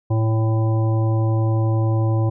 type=harmonic tone; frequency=111.1 Hz; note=A2; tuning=17 cents sharp; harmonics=1 / 3 / 5 / 7 / 9; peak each=-16 / -26 / -30 / -33 / -35 dBFS; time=0.1-2.3 s; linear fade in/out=10 ms; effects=none